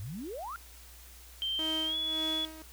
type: exponential sweep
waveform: sine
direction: up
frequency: 90.4 to 1446 Hz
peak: -37 dBFS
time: 0-0.56 s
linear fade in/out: 0 ms
type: tone with pitch glide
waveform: sine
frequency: 3136 to 3400 Hz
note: G7 to G#7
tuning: 0 to +40 cents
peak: -30 dBFS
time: 1.42-2.45 s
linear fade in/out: 0 ms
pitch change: +140 cents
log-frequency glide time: 1.85-1.96 s
type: tone with tremolo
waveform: sawtooth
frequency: 316.5 Hz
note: D#4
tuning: 30 cents sharp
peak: -31 dBFS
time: 1.59-2.62 s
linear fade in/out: 0 ms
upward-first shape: sine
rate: 1.8 Hz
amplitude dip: 75%
effects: added 60 Hz sine -52 dBFS peak until 2.72 s + white hiss -54 dBFS RMS until 2.72 s